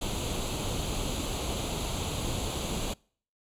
pink noise with comb filter, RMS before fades -32 dBFS, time 0.01-2.94 s, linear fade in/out 10 ms, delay 0.28 ms, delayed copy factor +0.7, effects noise-tail reverb RT60 0.5 s tail -26 dB re dry + low-pass 11000 Hz 12 dB/octave

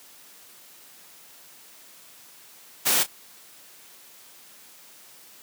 white noise with echo, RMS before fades -21 dBFS, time 2.85-3.04 s, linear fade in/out 20 ms, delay 30 ms, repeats 1, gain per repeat -14 dB, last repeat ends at 3.07 s, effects white hiss -50 dBFS RMS until 5.42 s + high-pass 150 Hz 12 dB/octave

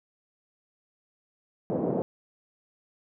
white band-pass noise, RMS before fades -28 dBFS, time 1.7-2.02 s, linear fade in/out 0 ms, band 140 to 560 Hz, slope 24 dB/octave, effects none

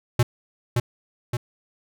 square tone with echo, 120.6 Hz, B2, 41 cents flat, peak -15 dBFS, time 0.19-0.23 s, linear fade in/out 5 ms, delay 570 ms, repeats 2, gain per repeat -4 dB, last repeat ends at 1.37 s, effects none

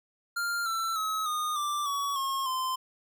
square tone with pitch steps, 1396.9 / 1338.4 / 1282.4 / 1228.8 / 1177.4 / 1128.1 / 1080.9 / 1035.7 Hz, F6 / E6 / E6 / D#6 / D6 / C#6 / C#6 / C6, 0 / +26 / -48 / -22 / +4 / +30 / -44 / -18 cents, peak -29 dBFS, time 0.36-2.76 s, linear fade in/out 10 ms, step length 300 ms, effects none

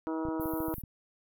harmonic tone, 160.2 Hz, E3, 49 cents flat, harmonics 2 / 3 / 4 / 5 / 6 / 7 / 8 / 9, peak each -32 / -40 / -42 / -48 / -41 / -53 / -46 / -53 dBFS, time 0.07-0.74 s, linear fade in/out 0 ms
clicks, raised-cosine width 5 ms, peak -29 dBFS, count 10, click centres 0.253 / 0.286 / 0.398 / 0.457 / 0.537 / 0.604 / 0.684 / 0.741 / 0.783 / 0.837 s
white band-pass noise, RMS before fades -45 dBFS, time 0.4-0.82 s, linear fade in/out 10 ms, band 12000 to 16000 Hz, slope 48 dB/octave
effects none

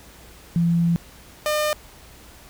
sine / sawtooth tone pair in turn, 169.7 / 604.7 Hz, F3 / D#5, -49 / -50 cents, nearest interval octave + minor seventh, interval 2199 cents, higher second, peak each -16 dBFS, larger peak neither, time 0.56-0.96 / 1.46-1.73 s, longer first, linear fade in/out 0 ms, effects added 60 Hz sine -51 dBFS peak until 2.49 s + pink hiss -47 dBFS RMS until 2.49 s

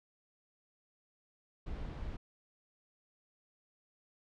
brown noise, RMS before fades -41 dBFS, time 1.66-2.17 s, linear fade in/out 10 ms, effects low-pass 4000 Hz 12 dB/octave

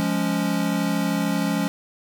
square chord, Db major, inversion first, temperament equal, 174.61 / 207.7 / 277.2 Hz, F3 / Ab3 / Db4, 0 / 0 / 0 cents, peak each -26 dBFS, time 0-1.68 s, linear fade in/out 0 ms, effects none

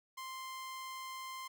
sawtooth tone, 1046.5 Hz, C6, in tune, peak -39 dBFS, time 0.17-1.48 s, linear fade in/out 10 ms, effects none

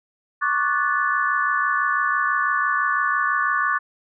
sine chord, D major seventh, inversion third, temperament equal with one note detuned, 1108.7 / 1174.7 / 1480 / 1741.8 Hz, C#6 / D6 / F#6 / A6, 0 / 0 / 0 / -18 cents, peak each -24 dBFS, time 0.41-3.79 s, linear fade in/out 20 ms, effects none

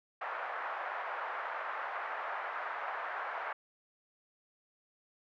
white band-pass noise, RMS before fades -39 dBFS, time 0.21-3.53 s, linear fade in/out 5 ms, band 620 to 1600 Hz, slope 24 dB/octave, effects none

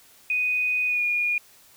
sine tone with pitch glide, 2489 to 2436 Hz, D#7 to D#7, 0 to -37 cents, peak -21 dBFS, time 0.3-1.38 s, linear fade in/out 2 ms, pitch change -37 cents, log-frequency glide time 0.87-1.03 s, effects white hiss -54 dBFS RMS until 1.76 s

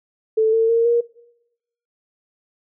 sine tone with pitch steps, 440 / 450.3 / 460.8 / 471.6 Hz, A4 / A4 / A#4 / A#4, 0 / +40 / -20 / +20 cents, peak -13 dBFS, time 0.37-1.01 s, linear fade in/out 10 ms, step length 160 ms, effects noise-tail reverb RT60 0.9 s tail -23 dB re dry

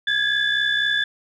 sine tone cluster, 1643 / 1707 / 3483 Hz, G#6 / G#6 / A7, -19 / +47 / -18 cents, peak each -22 dBFS, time 0.07-1.04 s, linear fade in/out 5 ms, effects tanh soft clip ceiling -10 dBFS

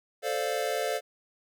square chord, D minor seventh, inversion second, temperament equal, 440 / 523.3 / 587.3 / 698.5 Hz, A4 / C5 / D5 / F5, 0 / 0 / 0 / 0 cents, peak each -34 dBFS, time 0.22-1.01 s, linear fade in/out 50 ms, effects none

